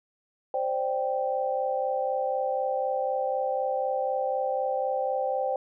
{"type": "chord", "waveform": "sine", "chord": "C suspended second", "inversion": "none", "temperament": "equal", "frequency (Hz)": [523.3, 587.3, 784], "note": ["C5", "D5", "G5"], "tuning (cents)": [0, 0, 0], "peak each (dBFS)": [-28, -32, -29], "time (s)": [0.54, 5.56], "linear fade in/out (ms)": 2, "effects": []}